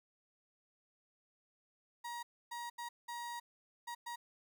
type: tone bursts at uneven times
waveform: 35% pulse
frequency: 950 Hz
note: A#5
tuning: 33 cents sharp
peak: -40 dBFS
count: 6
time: 2.04-2.23 / 2.51-2.7 / 2.78-2.89 / 3.08-3.4 / 3.87-3.95 / 4.06-4.16 s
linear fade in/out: 10 ms
effects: none